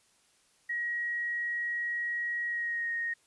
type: tone with pitch glide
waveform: sine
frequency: 1900 to 1863 Hz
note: A#6 to A#6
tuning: +33 to -2 cents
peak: -30 dBFS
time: 0.69-3.14 s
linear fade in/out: 10 ms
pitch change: -35 cents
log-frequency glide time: 2.47-2.91 s
effects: white hiss -67 dBFS RMS until 3.26 s + resampled to 24000 Hz